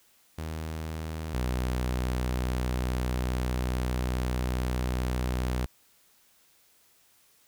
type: tone pair in turn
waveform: sawtooth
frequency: 79.3 / 62.39 Hz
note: D#2 / B1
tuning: +33 / +18 cents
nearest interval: major third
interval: 415 cents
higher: first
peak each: -29 / -23 dBFS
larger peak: second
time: 0.38-1.34 / 1.34-5.66 s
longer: second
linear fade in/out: 5 ms
effects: white hiss -63 dBFS RMS until 7.47 s